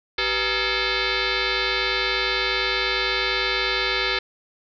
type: tone with frequency modulation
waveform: sine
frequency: 932.3 Hz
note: A#5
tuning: in tune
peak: -20 dBFS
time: 0.18-4.19 s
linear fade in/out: 5 ms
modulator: 439 Hz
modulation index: 8
effects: none